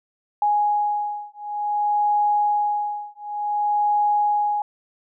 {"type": "beating tone pair", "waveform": "sine", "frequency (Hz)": [830.6, 831.15], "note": ["G#5", "G#5"], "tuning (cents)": [0, 1], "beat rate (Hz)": 0.55, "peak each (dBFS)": -22, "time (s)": [0.42, 4.62], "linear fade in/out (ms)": 2, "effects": []}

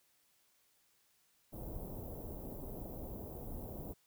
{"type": "band-stop noise", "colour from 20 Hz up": "pink", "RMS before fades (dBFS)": -45, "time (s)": [1.52, 3.94], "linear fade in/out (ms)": 20, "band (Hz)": [700, 15000], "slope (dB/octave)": 24, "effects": ["white hiss -73 dBFS RMS until 4.06 s"]}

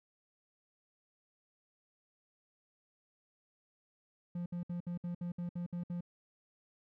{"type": "tone bursts", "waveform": "triangle", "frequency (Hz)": 174.61, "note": "F3", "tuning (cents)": 0, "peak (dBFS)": -34, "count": 10, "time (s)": [4.35, 6.008], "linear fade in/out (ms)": 5, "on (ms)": 110, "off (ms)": 62, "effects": []}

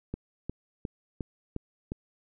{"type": "click train", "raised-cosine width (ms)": 3, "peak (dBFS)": -20, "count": 6, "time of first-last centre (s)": [0.14, 1.919], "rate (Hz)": 2.81, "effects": []}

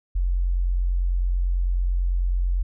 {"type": "tone", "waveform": "sine", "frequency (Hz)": 44.53, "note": "F1", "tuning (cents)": 34, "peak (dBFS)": -19, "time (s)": [0.15, 2.63], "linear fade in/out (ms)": 10, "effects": []}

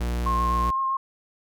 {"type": "tone", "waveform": "45% pulse", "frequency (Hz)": 59.8, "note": "A#1", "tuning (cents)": 45, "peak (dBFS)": -24, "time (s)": [0, 0.71], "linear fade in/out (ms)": 10}
{"type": "tone with vibrato", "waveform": "sine", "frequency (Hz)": 1068, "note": "C6", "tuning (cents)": 35, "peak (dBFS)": -22, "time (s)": [0.26, 0.97], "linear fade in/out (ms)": 5, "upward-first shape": "sine", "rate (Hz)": 7.8, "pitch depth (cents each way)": 14}
{"effects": []}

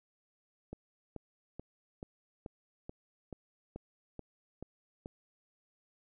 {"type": "click train", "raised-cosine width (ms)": 2, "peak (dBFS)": -29, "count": 11, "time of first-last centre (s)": [0.73, 5.059], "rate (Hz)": 2.31, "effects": []}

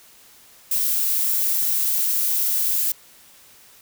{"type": "noise", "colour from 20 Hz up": "violet", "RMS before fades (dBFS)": -21, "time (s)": [0.71, 2.92], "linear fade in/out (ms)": 5, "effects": ["white hiss -50 dBFS RMS until 3.81 s"]}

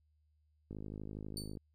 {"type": "click train", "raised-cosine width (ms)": 3, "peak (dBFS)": -32, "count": 46, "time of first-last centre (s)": [0.71, 1.572], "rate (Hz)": 52.2}
{"type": "tone with exponential decay", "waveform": "25% pulse", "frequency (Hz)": 4523, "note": "C#8", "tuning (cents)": 34, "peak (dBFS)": -33, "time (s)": [1.37, 1.56], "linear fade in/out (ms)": 1, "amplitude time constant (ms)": 41}
{"effects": ["added 76 Hz sine -70 dBFS peak until 1.74 s"]}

